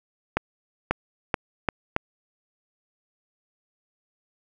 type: accelerating click train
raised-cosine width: 0.5 ms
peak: -6 dBFS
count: 5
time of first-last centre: 0.37-1.964 s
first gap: 540 ms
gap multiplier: 0.8
effects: none